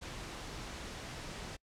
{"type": "noise", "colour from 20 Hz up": "pink", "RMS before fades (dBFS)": -44, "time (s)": [0.01, 1.57], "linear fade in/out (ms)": 20, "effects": ["noise-tail reverb RT60 0.1 s tail -26 dB re dry", "low-pass 7000 Hz 12 dB/octave"]}